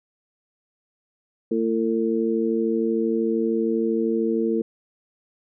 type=harmonic tone; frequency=112.9 Hz; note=A2; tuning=45 cents sharp; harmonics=2 / 3 / 4; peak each=-24 / -24 / -24 dBFS; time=1.51-4.62 s; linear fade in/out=5 ms; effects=none